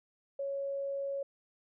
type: tone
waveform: sine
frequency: 554.4 Hz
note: C#5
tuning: in tune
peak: -33 dBFS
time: 0.39-1.23 s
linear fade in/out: 5 ms
effects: none